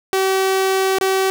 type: tone with dropouts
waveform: sawtooth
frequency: 382.4 Hz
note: G4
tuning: 43 cents flat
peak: -11 dBFS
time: 0.13-1.3 s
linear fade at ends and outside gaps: 0 ms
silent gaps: 0.985-1.011 s
effects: none